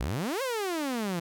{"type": "exponential two-way sweep", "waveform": "sawtooth", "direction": "up then down", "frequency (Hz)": [52.6, 553, 164.3], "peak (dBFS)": -25, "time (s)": [0, 1.2], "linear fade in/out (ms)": 10, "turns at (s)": 0.42, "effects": []}